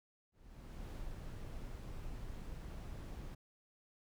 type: noise with ADSR envelope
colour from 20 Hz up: brown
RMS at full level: -44 dBFS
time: 0.32-3.35 s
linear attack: 630 ms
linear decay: 110 ms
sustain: -2 dB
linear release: 8 ms
effects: none